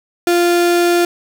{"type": "tone", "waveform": "35% pulse", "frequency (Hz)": 348, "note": "F4", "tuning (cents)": -6, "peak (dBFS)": -9, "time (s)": [0.27, 1.05], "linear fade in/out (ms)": 2, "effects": []}